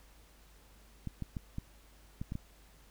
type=clicks; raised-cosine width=5 ms; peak=-25 dBFS; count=7; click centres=1.073 / 1.223 / 1.368 / 1.584 / 2.215 / 2.321 / 2.354 s; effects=added 50 Hz sine -59 dBFS peak until 2.9 s + pink hiss -63 dBFS RMS until 2.9 s